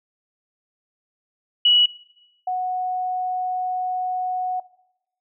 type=tone pair in turn; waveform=sine; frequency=2931 / 735.9 Hz; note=F#7 / F#5; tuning=-17 / -10 cents; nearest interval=2 octaves; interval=2393 cents; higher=first; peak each=-12 / -21 dBFS; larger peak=first; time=1.65-1.86 / 2.47-4.6 s; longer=second; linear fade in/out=5 ms; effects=noise-tail reverb RT60 0.9 s tail -21 dB re dry